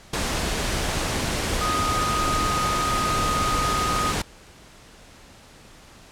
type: tone in noise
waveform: sine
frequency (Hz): 1244.5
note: D#6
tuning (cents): 0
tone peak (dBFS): -23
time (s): 1.61-4.12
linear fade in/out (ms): 5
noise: pink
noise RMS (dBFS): -25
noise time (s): 0.13-4.22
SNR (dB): -1
effects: pink hiss -48 dBFS RMS until 6.11 s + low-pass 9000 Hz 12 dB/octave